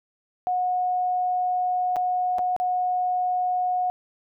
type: tone with dropouts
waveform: sine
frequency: 728 Hz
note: F#5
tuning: 28 cents flat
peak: -21 dBFS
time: 0.47-3.9 s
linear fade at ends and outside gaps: 0 ms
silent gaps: 1.96-1.966 / 2.384-2.391 / 2.564-2.6 s
effects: none